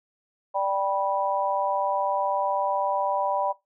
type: chord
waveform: sine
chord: G major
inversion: second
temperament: just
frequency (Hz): 588 / 784 / 980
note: D5 / G5 / B5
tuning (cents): +2 / 0 / -14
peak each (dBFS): -27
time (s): 0.54-3.53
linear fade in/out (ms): 20
effects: noise-tail reverb RT60 0.2 s tail -19 dB re dry